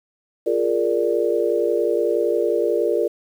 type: chord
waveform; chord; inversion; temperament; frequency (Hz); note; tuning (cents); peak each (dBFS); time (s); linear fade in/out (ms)
sine; Bb dominant seventh; second; equal; 349.2 / 415.3 / 466.2 / 587.3; F4 / Ab4 / Bb4 / D5; 0 / 0 / 0 / 0; -23 / -23 / -21 / -24; 0.46-3.08; 10
effects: 8-bit